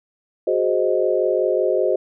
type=chord; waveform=sine; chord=Ab dominant seventh; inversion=third; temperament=equal; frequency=370 / 415.3 / 523.3 / 622.3 Hz; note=Gb4 / Ab4 / C5 / Eb5; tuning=0 / 0 / 0 / 0 cents; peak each=-21 / -23 / -21 / -22 dBFS; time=0.47-1.96 s; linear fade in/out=5 ms; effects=none